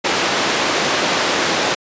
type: band-pass noise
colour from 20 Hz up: pink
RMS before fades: -18 dBFS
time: 0.04-1.75 s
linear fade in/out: 10 ms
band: 320 to 5900 Hz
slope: 12 dB/octave
effects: resampled to 16000 Hz